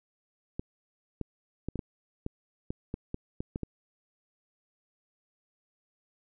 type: clicks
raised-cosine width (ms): 3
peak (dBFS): -20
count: 12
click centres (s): 0.595 / 1.213 / 1.686 / 1.757 / 1.792 / 2.264 / 2.705 / 2.941 / 3.144 / 3.405 / 3.559 / 3.633
effects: none